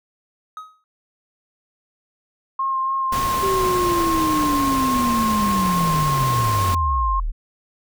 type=tone with exponential decay; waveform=triangle; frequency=1264 Hz; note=D#6; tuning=27 cents sharp; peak=-26 dBFS; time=0.57-0.84 s; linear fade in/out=1 ms; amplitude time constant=57 ms
type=tone with vibrato; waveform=sine; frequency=1066 Hz; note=C6; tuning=32 cents sharp; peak=-19 dBFS; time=2.59-7.2 s; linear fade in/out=5 ms; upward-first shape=sine; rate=3.5 Hz; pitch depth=16 cents each way
type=noise; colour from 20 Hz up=pink; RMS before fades=-27 dBFS; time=3.12-6.75 s; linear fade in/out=5 ms
type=linear sweep; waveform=sine; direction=down; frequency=392 to 32.09 Hz; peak=-20 dBFS; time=3.42-7.32 s; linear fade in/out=20 ms
effects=none